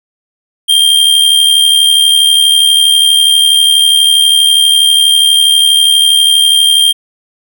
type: tone with amplitude modulation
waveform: square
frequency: 3192 Hz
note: G7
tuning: 31 cents sharp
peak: -3 dBFS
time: 0.68-6.93 s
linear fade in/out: 20 ms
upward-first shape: sine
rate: 72.3 Hz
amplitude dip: 55%
effects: none